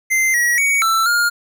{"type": "tone with pitch steps", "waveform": "square", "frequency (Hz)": [2078, 1914, 2244, 1333, 1414], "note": ["C7", "A#6", "C#7", "E6", "F6"], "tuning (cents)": [-12, 45, 21, 19, 21], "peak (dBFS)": -14, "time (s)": [0.1, 1.3], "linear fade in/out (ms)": 20, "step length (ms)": 240, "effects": []}